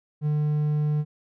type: tone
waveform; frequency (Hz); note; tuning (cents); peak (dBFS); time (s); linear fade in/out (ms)
triangle; 150; D3; +37; -19; 0.21-1.05; 50
effects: none